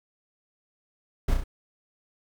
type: noise with echo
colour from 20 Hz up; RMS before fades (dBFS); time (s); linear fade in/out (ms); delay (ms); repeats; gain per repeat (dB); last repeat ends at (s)
brown; -23; 1.28-1.34; 5; 33; 3; -4; 1.439
effects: none